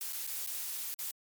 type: noise with dropouts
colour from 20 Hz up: blue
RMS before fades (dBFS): -38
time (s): 0.01-1.11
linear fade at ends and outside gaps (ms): 1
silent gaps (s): 0.125-0.13 / 0.267-0.274 / 0.464-0.472 / 0.941-0.99
effects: MP3 96 kbps